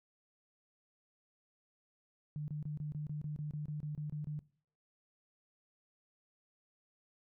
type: tone bursts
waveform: sine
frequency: 149.8 Hz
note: D3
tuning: 35 cents sharp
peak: -37 dBFS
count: 14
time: 2.36-4.391 s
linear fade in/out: 0 ms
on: 120 ms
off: 27 ms
effects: noise-tail reverb RT60 0.5 s tail -21 dB re dry